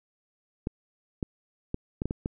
clicks, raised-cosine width 3 ms, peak -16 dBFS, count 7, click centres 0.671 / 1.228 / 1.744 / 2.019 / 2.056 / 2.109 / 2.259 s, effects none

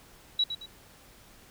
sine tone with echo, 3900 Hz, B7, 23 cents flat, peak -22 dBFS, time 0.39-0.44 s, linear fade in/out 5 ms, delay 110 ms, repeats 2, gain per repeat -9 dB, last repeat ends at 0.66 s, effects pink hiss -55 dBFS RMS until 1.5 s

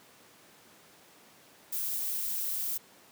violet noise, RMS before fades -33 dBFS, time 1.72-2.78 s, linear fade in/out 10 ms, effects pink hiss -57 dBFS RMS until 3.11 s + high-pass 200 Hz 12 dB/octave

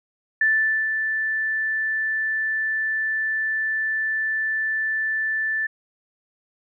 sine tone with ADSR envelope, 1760 Hz, A6, in tune, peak -15 dBFS, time 0.41-5.67 s, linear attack 4 ms, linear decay 460 ms, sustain -6 dB, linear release 9 ms, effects none

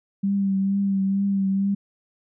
sine tone with vibrato, 196 Hz, G3, in tune, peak -19 dBFS, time 0.23-1.75 s, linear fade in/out 10 ms, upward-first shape triangle, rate 2.2 Hz, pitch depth 34 cents each way, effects none

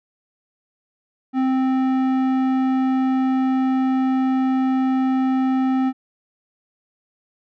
square tone with low-pass filter, 261.6 Hz, C4, in tune, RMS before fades -19 dBFS, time 1.33-5.93 s, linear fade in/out 50 ms, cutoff 1400 Hz, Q 0.55, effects none

